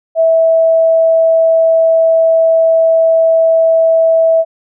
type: tone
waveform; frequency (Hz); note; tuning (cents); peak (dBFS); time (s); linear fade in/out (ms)
sine; 653; E5; -17; -6; 0.15-4.45; 50
effects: none